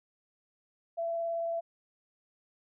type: tone with vibrato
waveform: sine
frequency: 671 Hz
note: E5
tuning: 31 cents sharp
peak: -30 dBFS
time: 0.97-1.61 s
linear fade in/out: 20 ms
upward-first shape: triangle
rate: 18 Hz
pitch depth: 10 cents each way
effects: none